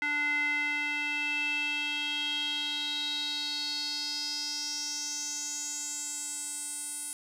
square tone with band-pass filter sweep, 293.7 Hz, D4, in tune, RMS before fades -33 dBFS, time 0.02-7.13 s, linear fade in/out 0 ms, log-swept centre 1900 to 9500 Hz, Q 6, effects none

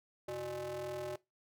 square ring-modulated tone, 116.54 Hz, A#2, in tune, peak -36 dBFS, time 0.28-1.16 s, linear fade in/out 5 ms, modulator 487 Hz, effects noise-tail reverb RT60 0.2 s tail -20 dB re dry

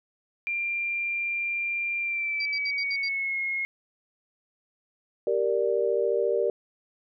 sine tone with pitch glide, 2382 to 2159 Hz, D7 to C#7, +24 to -46 cents, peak -26 dBFS, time 0.47-3.65 s, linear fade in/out 0 ms, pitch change -170 cents, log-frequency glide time 1.99-3.39 s
sine tone bursts, 4735 Hz, D8, 13 cents sharp, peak -31 dBFS, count 6, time 2.4-3.087 s, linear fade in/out 5 ms, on 57 ms, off 69 ms
sine chord, G minor, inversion none, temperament equal, 392 / 466.2 / 587.3 Hz, G4 / Bb4 / D5, 0 / 0 / 0 cents, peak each -27 / -25 / -28 dBFS, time 5.27-6.5 s, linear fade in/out 2 ms
effects none

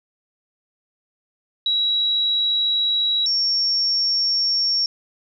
sine tone pair in turn, 3882 / 5490 Hz, B7 / F8, -31 / -31 cents, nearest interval tritone, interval 600 cents, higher second, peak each -17 dBFS, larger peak neither, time 1.66-3.26 / 3.26-4.86 s, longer neither, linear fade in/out 2 ms, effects none

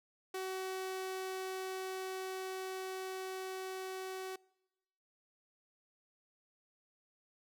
sawtooth tone with level ramp, 376.9 Hz, F#4, 32 cents sharp, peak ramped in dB -34 to -37 dBFS, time 0.34-4.36 s, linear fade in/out 5 ms, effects noise-tail reverb RT60 1.0 s tail -25 dB re dry

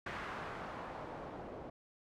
white noise with low-pass filter sweep, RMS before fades -45 dBFS, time 0.06-1.7 s, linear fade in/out 5 ms, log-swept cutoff 1600 to 580 Hz, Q 1.2, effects none

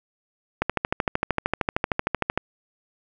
click train, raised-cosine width 0.5 ms, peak -6 dBFS, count 24, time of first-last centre 0.62-2.376 s, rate 13.1 Hz, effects none

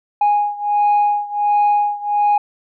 sine beating tone pair, 826 / 827.4 Hz, G#5 / G#5, -10 / -7 cents, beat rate 1.4 Hz, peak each -14 / -16 dBFS, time 0.21-2.38 s, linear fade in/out 5 ms, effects tanh soft clip ceiling -9 dBFS

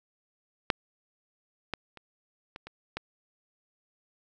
clicks, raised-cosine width 0.3 ms, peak -6 / -15 / -30 / -25 / -27 / -17 dBFS, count 6, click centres 0.702 / 1.737 / 1.973 / 2.561 / 2.67 / 2.97 s, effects none

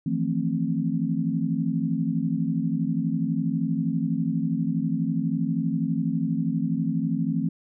sine tone cluster, 160.4 / 172.7 / 223.9 / 264.4 Hz, E3 / F3 / A3 / C4, -47 / -19 / +30 / +18 cents, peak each -28 dBFS, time 0.06-7.49 s, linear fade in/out 5 ms, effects none

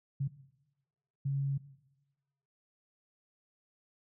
sine tone bursts at uneven times, 138.3 Hz, C#3, 4 cents flat, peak -29 dBFS, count 2, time 0.2-0.28 / 1.25-1.58 s, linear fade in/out 10 ms, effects noise-tail reverb RT60 1.0 s tail -17 dB re dry

